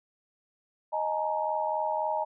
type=chord; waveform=sine; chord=D# suspended fourth; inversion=none; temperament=equal with one note detuned; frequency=622.3 / 848.6 / 932.3 Hz; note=D#5 / G#5 / A#5; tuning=0 / +37 / 0 cents; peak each=-31 dBFS; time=0.92-2.25 s; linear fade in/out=20 ms; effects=none